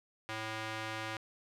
square tone with band-pass filter, 110 Hz, A2, in tune, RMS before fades -40 dBFS, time 0.29-1.17 s, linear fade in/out 0 ms, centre 2000 Hz, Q 0.75, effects none

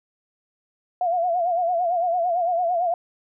sine tone with vibrato, 699 Hz, F5, 1 cent sharp, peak -19 dBFS, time 1.01-2.94 s, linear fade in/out 2 ms, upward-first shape sine, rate 8.9 Hz, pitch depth 85 cents each way, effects none

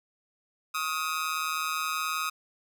sawtooth tone with amplitude modulation, 1258 Hz, D#6, 19 cents sharp, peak -21 dBFS, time 0.74-2.3 s, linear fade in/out 10 ms, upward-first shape sine, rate 159 Hz, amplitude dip 85%, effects none

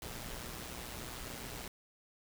pink noise with amplitude modulation, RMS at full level -42 dBFS, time 0.02-1.68 s, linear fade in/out 2 ms, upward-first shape sine, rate 121 Hz, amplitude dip 55%, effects none

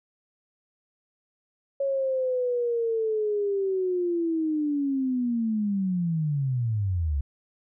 sine linear sweep, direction down, 554.4 to 66.7 Hz, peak -23 dBFS, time 1.8-7.21 s, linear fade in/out 5 ms, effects none

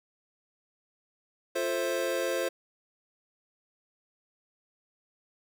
square chord, F major seventh, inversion none, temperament equal with one note detuned, 349.2 / 440 / 526.3 / 659.3 Hz, F4 / A4 / C5 / E5, 0 / 0 / +10 / 0 cents, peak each -35 / -37 / -31 / -37 dBFS, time 1.55-2.49 s, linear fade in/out 10 ms, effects none

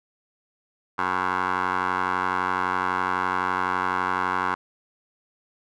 15% pulse tone with band-pass filter, 91.9 Hz, F#2, 11 cents flat, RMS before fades -25 dBFS, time 0.98-4.55 s, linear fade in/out 10 ms, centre 1200 Hz, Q 6.1, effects none

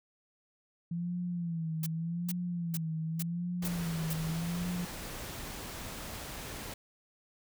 sine tone with vibrato, 168.2 Hz, E3, 35 cents sharp, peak -32 dBFS, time 0.91-4.85 s, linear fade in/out 5 ms, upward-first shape sine, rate 0.85 Hz, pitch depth 92 cents each way
blue noise bursts, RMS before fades -37 dBFS, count 6, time 1.83-4.134 s, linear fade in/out 5 ms, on 34 ms, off 420 ms
pink noise, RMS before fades -42 dBFS, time 3.62-6.74 s, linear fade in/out 5 ms
effects none

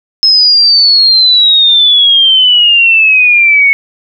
sine exponential sweep, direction down, 5200 to 2200 Hz, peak -3 dBFS, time 0.23-3.73 s, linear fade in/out 0 ms, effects none

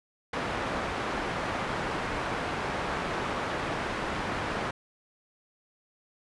white low-pass noise, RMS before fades -32 dBFS, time 0.33-4.71 s, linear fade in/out 5 ms, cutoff 1400 Hz, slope 12 dB/octave, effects resampled to 24000 Hz

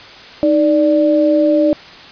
sine tone pair together, 310.4 / 587.3 Hz, D#4 / D5, -4 / 0 cents, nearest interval major seventh, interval 1104 cents, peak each -12 dBFS, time 0.43-1.73 s, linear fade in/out 0 ms, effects white hiss -36 dBFS RMS until 2.11 s + resampled to 11025 Hz

